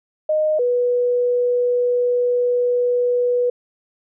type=tone pair in turn; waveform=sine; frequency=617 / 489.7 Hz; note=D#5 / B4; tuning=-15 / -15 cents; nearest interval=major third; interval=400 cents; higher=first; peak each=-15 dBFS; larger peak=neither; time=0.29-0.59 / 0.59-3.5 s; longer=second; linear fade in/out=5 ms; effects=none